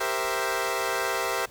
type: chord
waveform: 15% pulse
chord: C dominant seventh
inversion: second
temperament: equal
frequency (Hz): 392 / 466.2 / 523.3 / 659.3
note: G4 / Bb4 / C5 / E5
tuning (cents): 0 / 0 / 0 / 0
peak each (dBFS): -25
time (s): 0-1.46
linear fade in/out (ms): 10
effects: pink hiss -51 dBFS RMS until 1.5 s